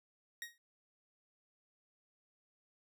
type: tone with exponential decay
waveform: sawtooth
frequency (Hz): 1880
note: A#6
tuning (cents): +14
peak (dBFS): -35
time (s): 0.42-0.58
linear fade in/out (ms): 1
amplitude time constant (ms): 34
effects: none